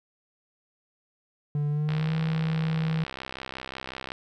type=tone with pitch glide; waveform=triangle; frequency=146.83 to 160.12 Hz; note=D3 to D#3; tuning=0 to +50 cents; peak=-22 dBFS; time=1.55-3.04 s; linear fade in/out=2 ms; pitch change=+150 cents; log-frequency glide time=1.69-2.15 s
type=click train; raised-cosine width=0.3 ms; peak=-19 dBFS; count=147; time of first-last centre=1.89-4.119 s; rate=65.5 Hz
effects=none